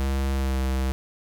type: tone with pitch glide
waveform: square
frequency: 67.4 to 65.75 Hz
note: C#2 to C2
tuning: -48 to +9 cents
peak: -23 dBFS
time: 0-0.92 s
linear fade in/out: 0 ms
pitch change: -43 cents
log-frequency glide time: 0.33-0.58 s
effects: none